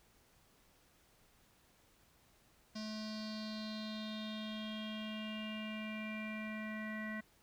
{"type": "tone with low-pass filter sweep", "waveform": "square", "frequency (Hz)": 215.8, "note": "A3", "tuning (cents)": -33, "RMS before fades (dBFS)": -43, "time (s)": [2.75, 7.21], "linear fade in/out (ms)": 10, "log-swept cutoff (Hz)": [5100, 1900], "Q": 6.6, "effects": ["pink hiss -69 dBFS RMS until 7.42 s"]}